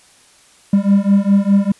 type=beating tone pair; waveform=triangle; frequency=196.8 / 201.7 Hz; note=G3 / G3; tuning=+7 / +50 cents; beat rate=4.9 Hz; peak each=-11 dBFS; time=0.73-1.72 s; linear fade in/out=5 ms; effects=white hiss -49 dBFS RMS until 1.79 s + resampled to 24000 Hz